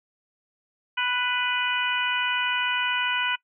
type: harmonic tone with a mistuned harmonic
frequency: 493.9 Hz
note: B4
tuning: in tune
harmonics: 2 / 3 / 4 / 5 / 6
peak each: -30 / -27 / -33 / -28 / -29 dBFS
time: 0.97-3.36 s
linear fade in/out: 10 ms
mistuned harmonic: 4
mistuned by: +17 cents
effects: noise-tail reverb RT60 0.1 s tail -23 dB re dry